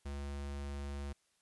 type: tone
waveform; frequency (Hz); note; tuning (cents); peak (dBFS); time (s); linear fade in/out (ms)
square; 70.6; C#2; +32; -40; 0.05-1.13; 10
effects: white hiss -75 dBFS RMS until 1.41 s + resampled to 24000 Hz